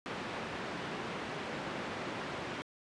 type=band-pass noise; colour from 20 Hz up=pink; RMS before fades=-40 dBFS; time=0.06-2.62 s; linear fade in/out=0 ms; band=180 to 2700 Hz; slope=12 dB/octave; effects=resampled to 22050 Hz